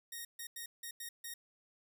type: tone bursts at uneven times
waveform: 5% pulse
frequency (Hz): 1864.7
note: A#6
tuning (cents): 0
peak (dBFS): -32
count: 6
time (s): 0.12-0.25 / 0.39-0.47 / 0.56-0.66 / 0.83-0.91 / 1-1.09 / 1.24-1.34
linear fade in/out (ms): 5
effects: none